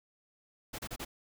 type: noise bursts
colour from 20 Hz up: pink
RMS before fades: -40 dBFS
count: 4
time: 0.73-1.05 s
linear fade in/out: 10 ms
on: 56 ms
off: 32 ms
effects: none